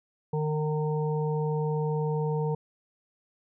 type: harmonic tone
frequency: 152.7 Hz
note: D#3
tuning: 32 cents flat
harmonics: 1 / 3 / 5 / 6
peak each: -27 / -30 / -42 / -37 dBFS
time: 0.33-2.55 s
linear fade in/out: 5 ms
effects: none